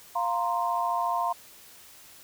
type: chord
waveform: sine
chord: F suspended fourth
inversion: none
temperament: equal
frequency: 698.5 / 932.3 / 1046.5 Hz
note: F5 / Bb5 / C6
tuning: 0 / 0 / 0 cents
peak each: -29 dBFS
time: 0.15-1.33 s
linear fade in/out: 10 ms
effects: white hiss -51 dBFS RMS until 2.23 s